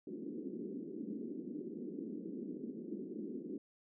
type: band-pass noise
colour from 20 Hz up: pink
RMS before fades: -44 dBFS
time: 0.07-3.58 s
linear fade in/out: 2 ms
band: 200 to 400 Hz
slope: 48 dB/octave
effects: none